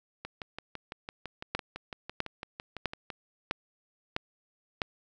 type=two click trains; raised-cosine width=0.3 ms; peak=-13 / -22 dBFS; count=6 / 18; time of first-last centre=1.55-4.818 / 0.25-3.102 s; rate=1.53 / 5.96 Hz; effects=none